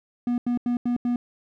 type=tone bursts; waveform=triangle; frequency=242.4 Hz; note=B3; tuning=32 cents flat; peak=-19 dBFS; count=5; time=0.27-1.16 s; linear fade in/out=2 ms; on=110 ms; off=85 ms; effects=none